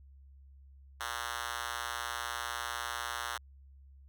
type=tone with high-pass filter; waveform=5% pulse; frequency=120 Hz; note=B2; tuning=49 cents flat; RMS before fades=-38 dBFS; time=1-3.38 s; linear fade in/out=10 ms; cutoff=1300 Hz; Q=1.1; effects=added 68 Hz sine -53 dBFS peak until 4.08 s